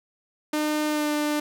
sawtooth tone with pitch glide, 303.1 to 298.1 Hz, D#4 to D4, -45 to +26 cents, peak -19 dBFS, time 0.53-1.4 s, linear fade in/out 5 ms, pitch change -29 cents, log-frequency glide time 0.87-1.12 s, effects none

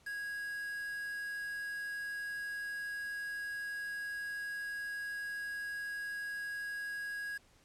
triangle tone with quantisation, 1652 Hz, G#6, 10 cents flat, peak -36 dBFS, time 0.06-7.38 s, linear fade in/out 10 ms, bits 8, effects pink hiss -66 dBFS RMS until 7.64 s + low-pass 10000 Hz 12 dB/octave

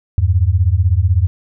sine beating tone pair, 82.41 / 98.41 Hz, E2 / G2, 0 / +7 cents, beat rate 16 Hz, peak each -13 dBFS, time 0.18-1.27 s, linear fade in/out 0 ms, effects none

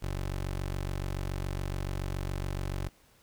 20% pulse tone, 47.08 Hz, F#1, 31 cents sharp, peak -27 dBFS, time 0.02-2.89 s, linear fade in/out 10 ms, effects pink hiss -63 dBFS RMS until 3.22 s

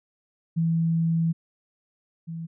sine tone pair in turn, 164.81 / 164.81 Hz, E3 / E3, 0 / 0 cents, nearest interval unison, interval 0 cents, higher neither, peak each -20 / -31 dBFS, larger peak first, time 0.56-1.33 / 2.27-2.47 s, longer first, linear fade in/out 20 ms, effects none

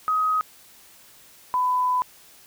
sine tone pair in turn, 1261 / 1000.9 Hz, D#6 / B5, +23 / +23 cents, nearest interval major third, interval 400 cents, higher first, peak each -19 dBFS, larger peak neither, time 0.08-0.41 / 1.54-2.02 s, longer second, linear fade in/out 0 ms, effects white hiss -51 dBFS RMS until 2.46 s

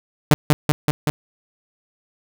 sawtooth tone with echo, 149.7 Hz, D3, 33 cents sharp, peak -5 dBFS, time 0.31-0.34 s, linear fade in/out 0 ms, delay 190 ms, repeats 4, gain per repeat -2 dB, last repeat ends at 1.1 s, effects none

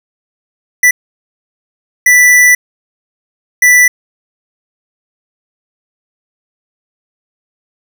square tone bursts at uneven times, 1975.5 Hz, B6, in tune, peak -4 dBFS, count 3, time 0.83-0.91 / 2.06-2.55 / 3.62-3.88 s, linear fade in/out 5 ms, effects none

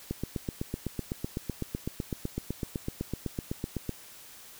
click train, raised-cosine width 3 ms, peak -18 dBFS, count 31, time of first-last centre 0.11-3.893 s, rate 7.93 Hz, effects white hiss -50 dBFS RMS until 4.59 s

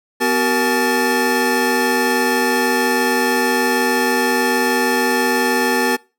square tone cluster, 250.6 / 379.7 / 466 / 856 / 1773 Hz, B3 / F#4 / A#4 / A5 / A6, +25 / +45 / -1 / -48 / +13 cents, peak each -22 dBFS, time 0.2-5.97 s, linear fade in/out 20 ms, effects noise-tail reverb RT60 0.3 s tail -24 dB re dry

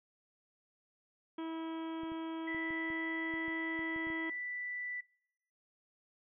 harmonic tone, 324.8 Hz, E4, 26 cents flat, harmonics 1 / 2 / 3 / 4 / 5 / 6 / 7 / 8 / 9 / 10, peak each -38 / -52 / -48 / -54 / -58 / -62 / -60 / -65 / -66 / -57 dBFS, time 1.38-4.3 s, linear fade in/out 5 ms
clicks, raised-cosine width 3 ms, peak -40 dBFS, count 11, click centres 2.034 / 2.119 / 2.547 / 2.706 / 2.903 / 3.339 / 3.482 / 3.792 / 3.962 / 4.07 / 4.102 s
sine tone, 1975.5 Hz, B6, in tune, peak -38 dBFS, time 2.47-5.01 s, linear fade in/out 10 ms
effects noise-tail reverb RT60 0.8 s tail -24 dB re dry

